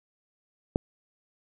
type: click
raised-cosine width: 2 ms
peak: -10 dBFS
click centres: 0.759 s
effects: none